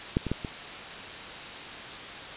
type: clicks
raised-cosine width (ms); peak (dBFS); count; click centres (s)
3; -10 / -18 / -14 / -20; 4; 0.169 / 0.267 / 0.316 / 0.448
effects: white hiss -39 dBFS RMS until 2.36 s + resampled to 8000 Hz